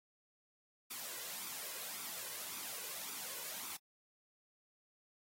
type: noise with flanger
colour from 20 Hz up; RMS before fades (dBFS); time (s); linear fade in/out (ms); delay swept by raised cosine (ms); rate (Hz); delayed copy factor
white; -45; 0.9-3.77; 10; 0.83 to 2.03; 1.8; +0.55
effects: high-pass 200 Hz 12 dB/octave + AAC 48 kbps